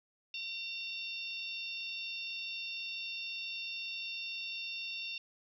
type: harmonic tone with a mistuned harmonic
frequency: 902 Hz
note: A5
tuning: 43 cents sharp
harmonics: 3 / 4 / 5 / 6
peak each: -40 / -44 / -50 / -48 dBFS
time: 0.34-5.18 s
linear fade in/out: 2 ms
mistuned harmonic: 3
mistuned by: +23 cents
effects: none

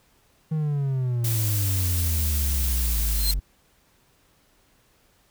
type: exponential sweep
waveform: triangle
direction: down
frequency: 159.4 to 46.9 Hz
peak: -20 dBFS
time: 0.51-3.4 s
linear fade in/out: 10 ms
type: noise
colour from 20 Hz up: blue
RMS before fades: -29 dBFS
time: 1.24-3.34 s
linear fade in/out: 5 ms
type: tone with exponential growth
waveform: sawtooth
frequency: 4145 Hz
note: C8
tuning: 17 cents flat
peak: -17 dBFS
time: 3.07-3.31 s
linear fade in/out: 1 ms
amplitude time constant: 52 ms
effects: pink hiss -62 dBFS RMS until 5.3 s

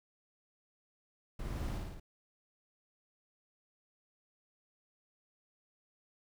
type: noise with echo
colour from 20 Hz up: brown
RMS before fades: -40 dBFS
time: 1.39-1.78 s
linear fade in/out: 5 ms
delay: 55 ms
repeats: 4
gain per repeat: -2 dB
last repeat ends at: 2 s
effects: none

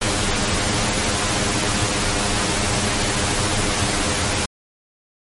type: noise with comb filter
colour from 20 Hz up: pink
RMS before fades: -20 dBFS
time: 0.01-4.46 s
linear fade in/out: 10 ms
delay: 9.8 ms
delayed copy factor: +0.8
effects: MP3 48 kbps

